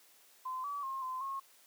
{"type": "tone with pitch steps", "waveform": "sine", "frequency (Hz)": [1030, 1145, 1069, 1030, 1085], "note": ["C6", "D6", "C6", "C6", "C#6"], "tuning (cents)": [-28, -44, 37, -28, -37], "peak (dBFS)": -36, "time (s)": [0.45, 1.4], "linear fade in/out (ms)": 10, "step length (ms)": 190, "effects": ["white hiss -63 dBFS RMS until 1.66 s", "high-pass 300 Hz 12 dB/octave"]}